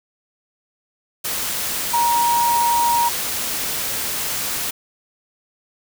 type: tone in noise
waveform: sine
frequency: 945 Hz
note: A#5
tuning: 23 cents sharp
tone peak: -15 dBFS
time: 1.93-3.09 s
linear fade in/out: 10 ms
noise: white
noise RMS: -24 dBFS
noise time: 1.24-4.71 s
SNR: +6 dB
effects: none